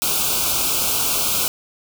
white band-stop noise, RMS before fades -20 dBFS, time 0.02-1.48 s, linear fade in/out 0 ms, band 1500 to 2300 Hz, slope 96 dB/octave, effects none

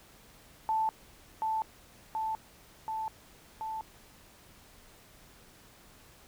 sine tone with echo, 880 Hz, A5, in tune, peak -26 dBFS, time 0.69-0.89 s, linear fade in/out 0 ms, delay 730 ms, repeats 4, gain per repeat -2 dB, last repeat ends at 3.81 s, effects pink hiss -57 dBFS RMS until 6.27 s

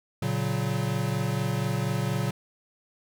square chord, F# major, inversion first, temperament equal with one note detuned, 116.54 / 140.77 / 185 Hz, A#2 / C#3 / F#3, 0 / +27 / 0 cents, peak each -30 / -30 / -32 dBFS, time 0.22-2.31 s, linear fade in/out 5 ms, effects none

